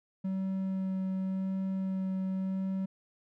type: tone with vibrato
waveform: triangle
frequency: 190 Hz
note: F#3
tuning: 46 cents sharp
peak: -28 dBFS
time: 0.24-2.86 s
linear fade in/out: 10 ms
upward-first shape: sine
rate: 0.9 Hz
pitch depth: 9 cents each way
effects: none